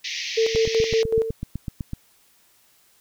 pink band-pass noise, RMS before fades -30 dBFS, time 0.04-1.03 s, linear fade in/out 10 ms, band 1900 to 6200 Hz, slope 96 dB/octave
sine tone with tremolo, 448.6 Hz, A4, 34 cents sharp, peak -16 dBFS, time 0.37-1.31 s, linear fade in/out 10 ms, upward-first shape square, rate 5.3 Hz, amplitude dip 65%
click train, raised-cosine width 5 ms, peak -16 dBFS, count 12, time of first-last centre 0.55-1.934 s, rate 7.95 Hz
effects white hiss -59 dBFS RMS until 3 s

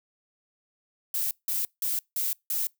violet noise bursts, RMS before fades -28 dBFS, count 5, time 1.14-2.67 s, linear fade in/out 2 ms, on 170 ms, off 170 ms, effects noise-tail reverb RT60 0.2 s tail -26 dB re dry

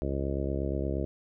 harmonic tone, 68.5 Hz, C#2, 20 cents flat, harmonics 1 / 2 / 3 / 4 / 5 / 6 / 7 / 8 / 9, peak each -32 / -36 / -39 / -38 / -36 / -39 / -41 / -41 / -40 dBFS, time 0.02-1.05 s, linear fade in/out 0 ms, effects none

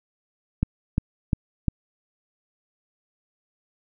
click train, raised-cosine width 5 ms, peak -8 dBFS, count 4, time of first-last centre 0.63-1.683 s, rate 2.85 Hz, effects none

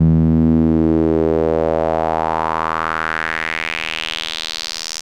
sawtooth tone with band-pass filter sweep, 80.4 Hz, E2, 43 cents flat, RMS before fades -17 dBFS, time 0-5.01 s, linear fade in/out 10 ms, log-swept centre 170 to 5800 Hz, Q 3.2, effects none

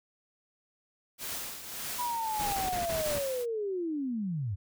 white noise with tremolo, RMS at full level -36 dBFS, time 1.18-3.46 s, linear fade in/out 50 ms, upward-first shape triangle, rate 1.7 Hz, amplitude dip 65%
sine linear sweep, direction down, 987.8 to 87.6 Hz, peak -30 dBFS, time 1.98-4.56 s, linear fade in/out 20 ms
pink noise bursts, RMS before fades -37 dBFS, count 5, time 2.39-3.19 s, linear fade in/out 10 ms, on 140 ms, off 25 ms
effects none

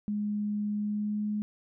sine tone with pitch glide, 208.1 to 210 Hz, G#3 to G#3, +4 to +19 cents, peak -28 dBFS, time 0.08-1.42 s, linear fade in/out 0 ms, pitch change +15 cents, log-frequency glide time 0.74-1.25 s, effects none

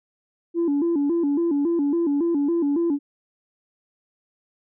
sine tone with vibrato, 311.1 Hz, D#4, in tune, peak -17 dBFS, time 0.54-2.99 s, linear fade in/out 50 ms, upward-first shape square, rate 3.6 Hz, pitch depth 150 cents each way, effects tanh soft clip ceiling -16 dBFS

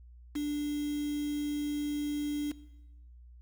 sine tone with quantisation, 293.7 Hz, D4, in tune, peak -30 dBFS, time 0.35-2.52 s, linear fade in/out 10 ms, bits 7, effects noise-tail reverb RT60 1.0 s tail -19 dB re dry + added 60 Hz sine -50 dBFS peak until 3.41 s

